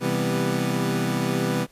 25% pulse chord, C major seventh, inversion none, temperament equal with one note detuned, 130.81 / 164.81 / 197.25 / 246.9 Hz, C3 / E3 / G3 / B3, 0 / 0 / +11 / 0 cents, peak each -24 dBFS, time 0-1.67 s, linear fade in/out 50 ms, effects pink hiss -57 dBFS RMS until 1.71 s + resampled to 32000 Hz

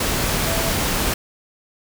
sine tone in noise, 663 Hz, E5, 10 cents sharp, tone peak -26 dBFS, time 0.47-0.7 s, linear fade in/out 5 ms, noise pink, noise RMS -21 dBFS, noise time 0-1.14 s, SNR -8 dB, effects none

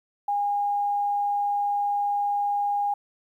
sine tone, 815 Hz, G#5, 33 cents flat, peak -22 dBFS, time 0.28-2.94 s, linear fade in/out 5 ms, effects 10-bit

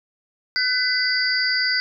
sine tone cluster, 1508 / 2007 / 4689 / 4982 Hz, F#6 / B6 / D8 / D#8, +32 / +27 / -4 / +1 cents, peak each -23 / -25 / -22 / -28 dBFS, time 0.56-1.8 s, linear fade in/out 0 ms, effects none

